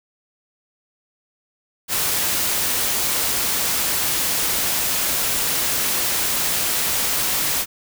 white noise, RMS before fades -21 dBFS, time 1.88-7.66 s, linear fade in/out 50 ms, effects none

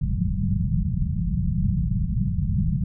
white low-pass noise, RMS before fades -23 dBFS, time 0.01-2.84 s, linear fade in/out 5 ms, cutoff 200 Hz, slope 96 dB/octave, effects none

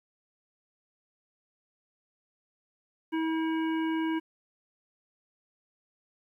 harmonic tone, 321.8 Hz, E4, 42 cents flat, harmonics 1 / 3 / 5 / 7 / 9, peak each -27 / -37 / -41 / -44 / -46 dBFS, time 3.12-4.2 s, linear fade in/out 20 ms, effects 11-bit

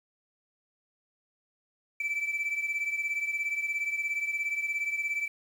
sine beating tone pair, 2317 / 2334 Hz, D7 / D7, -24 / -11 cents, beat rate 17 Hz, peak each -28 / -32 dBFS, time 2-5.28 s, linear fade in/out 5 ms, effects tanh soft clip ceiling -26 dBFS + 9-bit

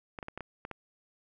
clicks, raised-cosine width 0.5 ms, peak -24 dBFS, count 7, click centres 0.188 / 0.228 / 0.284 / 0.376 / 0.407 / 0.651 / 0.713 s, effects none

